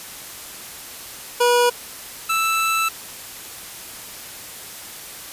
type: tone pair in turn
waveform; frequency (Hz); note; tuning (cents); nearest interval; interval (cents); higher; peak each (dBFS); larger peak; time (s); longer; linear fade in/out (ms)
25% pulse; 484.6 / 1320.9; B4 / E6; -33 / +3; octave + perfect fourth; 1736; second; -10 / -14; first; 1.4-1.7 / 2.29-2.89; second; 10
effects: white hiss -36 dBFS RMS until 5.32 s + resampled to 32000 Hz